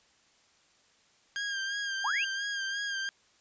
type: tone with vibrato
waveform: sawtooth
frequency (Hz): 1609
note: G6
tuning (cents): +45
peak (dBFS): -28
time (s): 1.36-3.09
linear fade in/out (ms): 0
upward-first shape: sine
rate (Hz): 2.9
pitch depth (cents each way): 43
type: linear sweep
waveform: sine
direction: up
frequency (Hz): 740 to 2960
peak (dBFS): -28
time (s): 2.04-2.25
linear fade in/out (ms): 10
effects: white hiss -65 dBFS RMS until 3.4 s + resampled to 16000 Hz